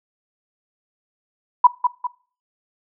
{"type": "tone with echo", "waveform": "sine", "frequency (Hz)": 983, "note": "B5", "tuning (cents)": -8, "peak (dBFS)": -6, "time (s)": [1.64, 1.67], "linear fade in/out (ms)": 5, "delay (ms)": 200, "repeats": 2, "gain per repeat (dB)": -7, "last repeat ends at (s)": 2.07, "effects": ["noise-tail reverb RT60 0.4 s tail -21 dB re dry"]}